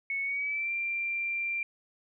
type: tone with pitch glide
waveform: sine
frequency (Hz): 2209 to 2368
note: C#7 to D7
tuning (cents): -7 to +14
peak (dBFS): -29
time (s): 0.1-1.63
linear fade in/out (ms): 2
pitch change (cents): +121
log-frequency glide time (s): 0.22-0.72
effects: none